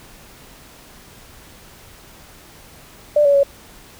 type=tone with pitch steps; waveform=sine; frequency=592 / 567 / 559 Hz; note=D5 / C#5 / C#5; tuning=+14 / +39 / +14 cents; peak=-10 dBFS; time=3.16-3.433 s; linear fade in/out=5 ms; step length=91 ms; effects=pink hiss -44 dBFS RMS until 3.99 s